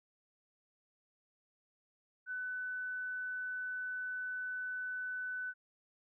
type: tone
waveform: sine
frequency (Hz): 1500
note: F#6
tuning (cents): +23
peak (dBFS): -37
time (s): 2.26-5.54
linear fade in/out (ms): 50
effects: none